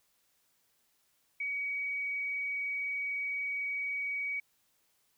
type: tone with frequency modulation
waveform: sine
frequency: 2261 Hz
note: C#7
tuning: 34 cents sharp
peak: -32 dBFS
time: 1.4-4.4 s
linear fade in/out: 5 ms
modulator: 49.6 Hz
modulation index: 0.23
effects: white hiss -73 dBFS RMS until 5.17 s